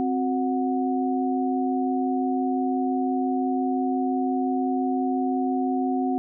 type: tone cluster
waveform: sine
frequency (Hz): 261.9 / 367.7 / 735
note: C4 / F#4 / F#5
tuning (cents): +2 / -11 / -12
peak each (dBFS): -23 / -30 / -28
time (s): 0-6.18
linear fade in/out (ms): 0
effects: none